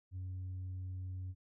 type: tone with tanh clipping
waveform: sine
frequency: 92.5 Hz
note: F#2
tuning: in tune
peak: -40 dBFS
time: 0.11-1.35 s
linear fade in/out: 50 ms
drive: 1 dB
effects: none